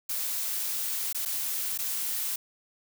blue noise with dropouts, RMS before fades -31 dBFS, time 0.09-2.36 s, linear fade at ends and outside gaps 5 ms, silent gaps 1.128-1.146 / 1.252-1.257 / 1.778-1.787 s, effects none

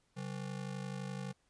square ring-modulated tone, 162 Hz, E3, 30 cents flat, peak -37 dBFS, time 0.16-1.33 s, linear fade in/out 20 ms, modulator 25.9 Hz, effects pink hiss -75 dBFS RMS until 1.49 s + resampled to 22050 Hz

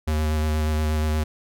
square tone with vibrato, 77.1 Hz, D#2, 15 cents flat, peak -21 dBFS, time 0.07-1.24 s, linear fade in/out 10 ms, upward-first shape square, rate 8.4 Hz, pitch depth 14 cents each way, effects none

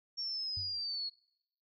sine linear sweep, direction down, 5520 to 4305 Hz, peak -35 dBFS, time 0.17-1.1 s, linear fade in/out 20 ms
sine tone with exponential decay, 93 Hz, F#2, 9 cents sharp, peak -39 dBFS, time 0.57-0.87 s, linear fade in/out 0 ms, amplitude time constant 64 ms
effects noise-tail reverb RT60 0.8 s tail -26 dB re dry

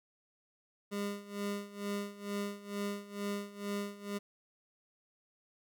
25% pulse tone with tremolo, 202.8 Hz, G#3, 41 cents flat, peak -30 dBFS, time 0.91-4.19 s, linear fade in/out 20 ms, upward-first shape sine, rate 2.2 Hz, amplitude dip 85%, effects none

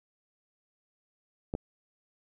clicks, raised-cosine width 2 ms, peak -19 dBFS, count 2, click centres 1.539 / 1.551 s, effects none

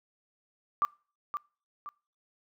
sine tone with echo, 1174.7 Hz, D6, in tune, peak -22 dBFS, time 0.82-0.85 s, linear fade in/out 0 ms, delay 520 ms, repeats 2, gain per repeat -8 dB, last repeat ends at 1.89 s, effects noise-tail reverb RT60 0.4 s tail -25 dB re dry

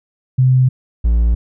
sine / triangle tone pair in turn, 128.8 / 57.37 Hz, C3 / A#1, -27 / -27 cents, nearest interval octave + major second, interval 1400 cents, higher first, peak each -8 dBFS, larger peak neither, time 0.38-0.69 / 1.04-1.35 s, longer neither, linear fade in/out 10 ms, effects none

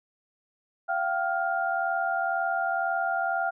sine tone cluster, 687 / 769 / 1407 Hz, F5 / G5 / F6, -29 / -33 / +12 cents, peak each -29 dBFS, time 0.88-3.51 s, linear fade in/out 20 ms, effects none

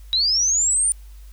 sine linear sweep, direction up, 3832 to 9240 Hz, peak -16 dBFS, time 0.13-0.92 s, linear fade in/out 0 ms, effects added 50 Hz sine -38 dBFS peak until 1.32 s + white hiss -56 dBFS RMS until 1.32 s

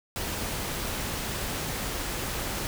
pink noise, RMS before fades -32 dBFS, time 0.16-2.67 s, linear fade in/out 0 ms, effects none

